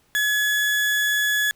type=tone; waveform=35% pulse; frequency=1698 Hz; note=G#6; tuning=38 cents sharp; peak=-17 dBFS; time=0.15-1.51 s; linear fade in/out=0 ms; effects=pink hiss -62 dBFS RMS until 1.55 s